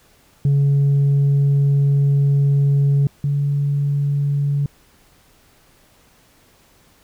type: tone pair in turn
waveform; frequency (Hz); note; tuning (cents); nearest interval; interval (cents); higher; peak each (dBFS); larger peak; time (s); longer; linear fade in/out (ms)
sine; 140.6 / 142.4; C#3 / C#3; +25 / +47; unison; 22; second; -10 / -15; first; 0.45-3.07 / 3.24-4.66; first; 2
effects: tanh soft clip ceiling -11 dBFS + pink hiss -54 dBFS RMS until 7.03 s